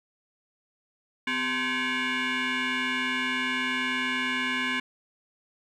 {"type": "tone with frequency modulation", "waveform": "sine", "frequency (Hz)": 253.1, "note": "B3", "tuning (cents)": 43, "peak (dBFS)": -23, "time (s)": [1.27, 4.8], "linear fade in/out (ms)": 5, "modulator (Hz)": 647, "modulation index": 4.1, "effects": ["tanh soft clip ceiling -24 dBFS", "10-bit"]}